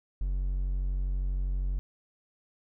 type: tone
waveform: triangle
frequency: 46.25 Hz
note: F#1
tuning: in tune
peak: -25 dBFS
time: 0.21-1.79 s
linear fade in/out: 0 ms
effects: none